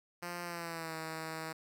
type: tone with pitch glide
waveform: 5% pulse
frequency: 174.61 to 160.12 Hz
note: F3 to D#3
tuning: 0 to +50 cents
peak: -28 dBFS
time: 0.22-1.53 s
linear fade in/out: 10 ms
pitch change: -150 cents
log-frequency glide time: 0.43-0.95 s
effects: none